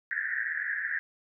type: band-pass noise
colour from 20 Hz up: pink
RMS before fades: -32 dBFS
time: 0.11-0.99 s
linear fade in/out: 0 ms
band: 1600 to 1900 Hz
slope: 96 dB/octave
effects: none